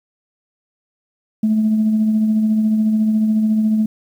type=tone with tremolo; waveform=sine; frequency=217 Hz; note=A3; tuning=24 cents flat; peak=-10 dBFS; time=1.43-3.86 s; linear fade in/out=5 ms; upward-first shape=triangle; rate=14 Hz; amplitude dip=40%; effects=tanh soft clip ceiling -8 dBFS + 8-bit